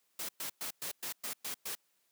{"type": "noise bursts", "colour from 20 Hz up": "white", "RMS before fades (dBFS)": -39, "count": 8, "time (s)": [0.19, 1.752], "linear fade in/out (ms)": 5, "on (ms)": 99, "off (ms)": 110, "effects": ["white hiss -75 dBFS RMS until 2.11 s", "high-pass 150 Hz 12 dB/octave"]}